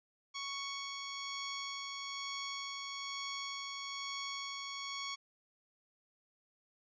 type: tone with tremolo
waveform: 10% pulse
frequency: 1112 Hz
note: C#6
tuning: 5 cents sharp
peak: -30 dBFS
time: 0.34-5.16 s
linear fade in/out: 20 ms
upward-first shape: sine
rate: 1.1 Hz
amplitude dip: 25%
effects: resampled to 16000 Hz